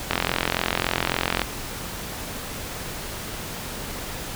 click train, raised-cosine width 0.3 ms, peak -4 dBFS, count 58, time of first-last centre 0.11-1.417 s, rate 43.6 Hz, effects pink hiss -33 dBFS RMS until 4.35 s

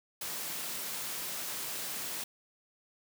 white high-pass noise, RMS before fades -38 dBFS, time 0.21-2.24 s, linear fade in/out 5 ms, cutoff 110 Hz, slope 24 dB/octave, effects none

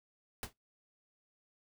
pink noise with exponential decay, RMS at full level -35 dBFS, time 0.43-0.53 s, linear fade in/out 1 ms, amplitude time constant 20 ms, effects noise-tail reverb RT60 0.2 s tail -26 dB re dry

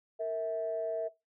sine tone pair together, 460.3 / 651 Hz, A#4 / E5, -22 / -22 cents, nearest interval tritone, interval 600 cents, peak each -35 / -32 dBFS, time 0.19-1.09 s, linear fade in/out 20 ms, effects noise-tail reverb RT60 0.2 s tail -18 dB re dry + tanh soft clip ceiling -24 dBFS

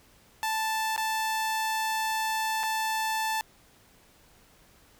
sawtooth tone with dropouts, 880 Hz, A5, in tune, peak -23 dBFS, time 0.43-3.41 s, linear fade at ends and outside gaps 0 ms, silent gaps 0.963-0.978 / 2.632-2.636 s, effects pink hiss -59 dBFS RMS until 4.99 s

